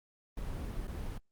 brown noise with dropouts, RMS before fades -38 dBFS, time 0.37-1.18 s, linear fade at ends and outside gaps 5 ms, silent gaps 0.873-0.877 s, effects Opus 24 kbps

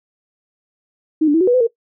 sine tone with pitch steps, 312.7 / 291.9 / 326.7 / 370.5 / 488.2 / 507 / 461.3 Hz, D#4 / D4 / E4 / F#4 / B4 / B4 / A#4, +9 / -10 / -15 / +2 / -20 / +45 / -18 cents, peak -10 dBFS, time 1.21-1.672 s, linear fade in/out 10 ms, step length 66 ms, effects noise-tail reverb RT60 0.1 s tail -19 dB re dry

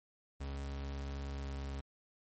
40% pulse tone with pitch glide, 69.3 to 68.82 Hz, C#2 to C#2, 0 to -12 cents, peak -38 dBFS, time 0.4-1.81 s, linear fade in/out 10 ms, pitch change -12 cents, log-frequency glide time 1.33-1.5 s, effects MP3 32 kbps

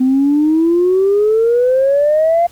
sine exponential sweep, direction up, 253.7 to 698.5 Hz, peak -8 dBFS, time 0-2.47 s, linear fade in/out 10 ms, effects tanh soft clip ceiling -5 dBFS + pink hiss -45 dBFS RMS until 2.51 s

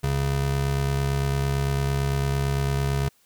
square tone pair together, 68.9 / 137.8 Hz, C#2 / C#3, -10 / -10 cents, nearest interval octave, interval 1200 cents, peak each -28 / -24 dBFS, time 0.03-3.09 s, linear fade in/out 10 ms, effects white hiss -62 dBFS RMS until 3.25 s

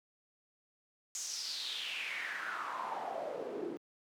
pink noise with band-pass filter sweep, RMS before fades -40 dBFS, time 1.15-3.77 s, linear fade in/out 0 ms, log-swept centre 6900 to 330 Hz, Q 5.1, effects high-pass 200 Hz 12 dB/octave

